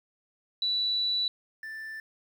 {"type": "tone pair in turn", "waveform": ["sine", "triangle"], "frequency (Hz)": [3951, 1768.1], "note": ["B7", "A6"], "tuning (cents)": [0, 8], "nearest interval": "octave + major second", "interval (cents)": 1392, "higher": "first", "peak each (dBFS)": [-25, -35], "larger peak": "first", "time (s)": [[0.62, 1.28], [1.63, 2]], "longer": "first", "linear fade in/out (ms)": 2, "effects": ["10-bit"]}